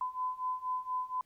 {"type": "beating tone pair", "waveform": "sine", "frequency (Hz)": [1010, 1014.2], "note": ["B5", "B5"], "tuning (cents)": [39, 46], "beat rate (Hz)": 4.2, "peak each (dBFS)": [-37, -35], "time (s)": [0.01, 1.21], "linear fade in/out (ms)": 2, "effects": ["pink hiss -72 dBFS RMS until 1.25 s"]}